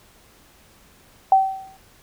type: tone with exponential decay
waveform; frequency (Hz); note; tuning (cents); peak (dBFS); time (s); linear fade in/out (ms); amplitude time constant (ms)
sine; 769; G5; -33; -8; 1.32-1.77; 2; 96
effects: pink hiss -53 dBFS RMS until 2.02 s